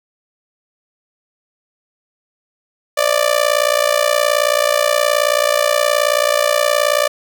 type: tone with amplitude modulation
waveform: sawtooth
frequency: 589 Hz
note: D5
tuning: 5 cents sharp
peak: -5 dBFS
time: 2.97-7.08 s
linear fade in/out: 10 ms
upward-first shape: sine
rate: 58.8 Hz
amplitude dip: 90%
effects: none